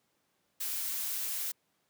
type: noise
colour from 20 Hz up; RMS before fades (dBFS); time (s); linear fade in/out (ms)
blue; -35; 0.6-1.52; 10
effects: pink hiss -75 dBFS RMS until 1.89 s + high-pass 150 Hz 12 dB/octave